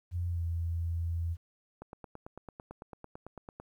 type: tone with pitch glide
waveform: sine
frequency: 87.4 to 84.08 Hz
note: F2 to E2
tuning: +2 to +35 cents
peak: -30 dBFS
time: 0.11-1.37 s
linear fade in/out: 50 ms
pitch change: -67 cents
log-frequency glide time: 0.27-0.43 s
type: click train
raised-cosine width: 1 ms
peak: -30 dBFS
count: 17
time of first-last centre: 1.82-3.6 s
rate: 8.99 Hz
effects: 11-bit